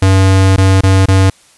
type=tone with dropouts; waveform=square; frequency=95.6 Hz; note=G2; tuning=43 cents flat; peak=-6 dBFS; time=0.02-1.3 s; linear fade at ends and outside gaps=5 ms; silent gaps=0.563-0.579 / 0.81-0.834 / 1.058-1.083 s; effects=white hiss -46 dBFS RMS until 1.57 s + resampled to 24000 Hz